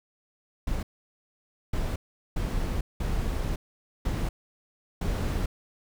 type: noise bursts at uneven times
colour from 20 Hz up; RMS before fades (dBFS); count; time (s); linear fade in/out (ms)
brown; -28; 6; 0.67-0.83 / 1.73-1.96 / 2.36-2.81 / 3-3.56 / 4.05-4.29 / 5.01-5.46; 5
effects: none